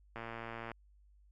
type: click train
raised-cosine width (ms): 0.5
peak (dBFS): -28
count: 65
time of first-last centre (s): 0.16-0.717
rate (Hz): 115
effects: added 50 Hz sine -61 dBFS peak until 1.31 s